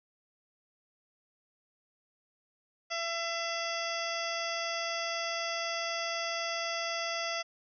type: harmonic tone with a mistuned harmonic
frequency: 672 Hz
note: E5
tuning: 33 cents sharp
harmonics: 1 / 2 / 3 / 4 / 5 / 7 / 8 / 9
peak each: -37 / -39 / -39 / -41 / -42 / -41 / -44 / -45 dBFS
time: 2.9-7.43 s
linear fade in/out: 20 ms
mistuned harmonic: 7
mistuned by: +24 cents
effects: none